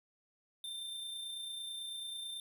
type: tone with amplitude modulation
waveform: square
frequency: 3586 Hz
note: A7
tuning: 32 cents sharp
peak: -40 dBFS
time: 0.64-2.4 s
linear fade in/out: 2 ms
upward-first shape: sine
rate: 29.1 Hz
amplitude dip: 30%
effects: none